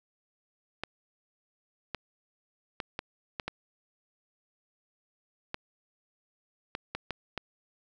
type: clicks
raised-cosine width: 0.3 ms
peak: -17 dBFS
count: 11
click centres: 0.836 / 1.947 / 2.802 / 2.991 / 3.398 / 3.48 / 5.544 / 6.751 / 6.95 / 7.107 / 7.377 s
effects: none